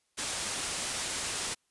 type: low-pass noise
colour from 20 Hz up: white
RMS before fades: -35 dBFS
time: 0.17-1.55 s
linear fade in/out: 20 ms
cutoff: 10000 Hz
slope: 48 dB/octave
effects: white hiss -75 dBFS RMS until 1.7 s + resampled to 24000 Hz